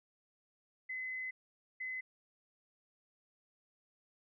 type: tone bursts at uneven times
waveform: sine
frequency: 2033 Hz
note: B6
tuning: 50 cents sharp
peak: -38 dBFS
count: 2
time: 0.89-1.31 / 1.8-2.01 s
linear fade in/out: 10 ms
effects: none